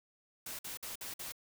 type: noise bursts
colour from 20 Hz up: white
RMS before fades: -43 dBFS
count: 5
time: 0.46-1.322 s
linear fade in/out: 5 ms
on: 130 ms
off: 53 ms
effects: none